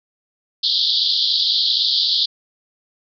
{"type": "band-pass noise", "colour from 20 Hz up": "white", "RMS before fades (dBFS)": -18, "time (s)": [0.63, 2.26], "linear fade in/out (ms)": 10, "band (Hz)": [3300, 4800], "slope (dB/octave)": 96, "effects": []}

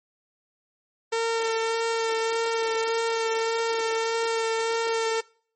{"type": "tone with vibrato", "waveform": "sawtooth", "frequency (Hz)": 453.9, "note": "A#4", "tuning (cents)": -46, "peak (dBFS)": -19, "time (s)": [1.12, 5.21], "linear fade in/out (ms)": 10, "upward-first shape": "sine", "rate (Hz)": 1.7, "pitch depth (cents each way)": 14, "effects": ["noise-tail reverb RT60 0.5 s tail -23 dB re dry", "MP3 32 kbps"]}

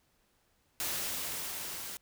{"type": "noise with level ramp", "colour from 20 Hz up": "white", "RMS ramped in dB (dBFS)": [-34, -42], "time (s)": [0.8, 1.97], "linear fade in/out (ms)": 0, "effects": ["pink hiss -72 dBFS RMS until 2.01 s"]}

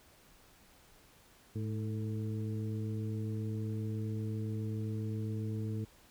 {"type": "harmonic tone with a mistuned harmonic", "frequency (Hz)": 107.5, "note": "A2", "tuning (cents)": -40, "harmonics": [1, 2, 3, 4], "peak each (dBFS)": [-35, -41, -45, -47], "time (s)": [1.55, 5.85], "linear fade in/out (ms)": 10, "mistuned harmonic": 4, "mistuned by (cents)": 48, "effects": ["pink hiss -62 dBFS RMS until 6.1 s"]}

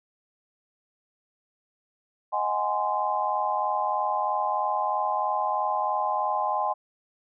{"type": "chord", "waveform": "sine", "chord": "Ab dominant seventh", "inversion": "second", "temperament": "just", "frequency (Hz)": [623, 747.5, 830.6, 1038.3], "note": ["Eb5", "Gb5", "Ab5", "C6"], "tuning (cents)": [2, 17, 0, -14], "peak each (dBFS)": [-32, -31, -27, -28], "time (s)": [2.32, 6.74], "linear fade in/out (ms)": 20, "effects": []}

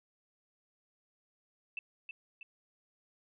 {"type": "tone with echo", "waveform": "sine", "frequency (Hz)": 2651, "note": "E7", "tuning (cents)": 9, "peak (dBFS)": -36, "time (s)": [1.77, 1.79], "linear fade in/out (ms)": 2, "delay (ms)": 320, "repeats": 2, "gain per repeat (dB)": -5, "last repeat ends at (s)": 2.43, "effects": []}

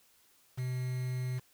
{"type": "tone with quantisation", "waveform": "triangle", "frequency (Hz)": 126.8, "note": "B2", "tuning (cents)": 46, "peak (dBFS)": -30, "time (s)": [0.57, 1.4], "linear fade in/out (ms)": 20, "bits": 8, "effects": ["white hiss -66 dBFS RMS until 1.53 s"]}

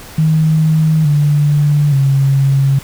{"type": "tone with pitch steps", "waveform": "sine", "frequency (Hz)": [157.3, 146.77, 136.94], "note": ["D#3", "D3", "C#3"], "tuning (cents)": [19, -1, -21], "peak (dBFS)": -8, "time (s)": [0.18, 2.79], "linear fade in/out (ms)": 5, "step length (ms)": 870, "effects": ["pink hiss -34 dBFS RMS until 2.83 s"]}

